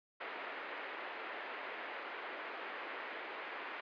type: band-pass noise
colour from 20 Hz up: white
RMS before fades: -45 dBFS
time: 0.2-3.81 s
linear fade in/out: 10 ms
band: 330 to 2300 Hz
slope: 24 dB/octave
effects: resampled to 11025 Hz